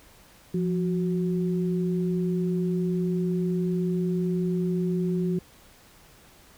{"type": "tone pair together", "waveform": "sine", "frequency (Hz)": [174.61, 369.3], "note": ["F3", "F#4"], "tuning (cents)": [0, -3], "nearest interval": "octave + minor second", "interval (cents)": 1297, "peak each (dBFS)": [-24, -29], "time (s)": [0.54, 5.39], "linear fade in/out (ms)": 5, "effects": ["pink hiss -54 dBFS RMS until 6.57 s"]}